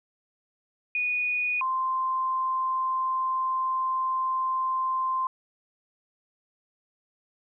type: tone pair in turn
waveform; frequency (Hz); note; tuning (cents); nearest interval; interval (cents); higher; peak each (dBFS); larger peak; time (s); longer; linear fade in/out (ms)
sine; 2467 / 1043.3; D#7 / C6; -15 / -5; octave + minor third; 1490; first; -24; neither; 0.95-1.61 / 1.61-5.27; second; 2
effects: none